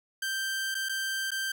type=tone with dropouts; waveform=sawtooth; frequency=1568 Hz; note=G6; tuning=in tune; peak=-26 dBFS; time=0.22-1.52 s; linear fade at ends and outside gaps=5 ms; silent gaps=0.745-0.75 / 0.888-0.893 / 1.307-1.316 s; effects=none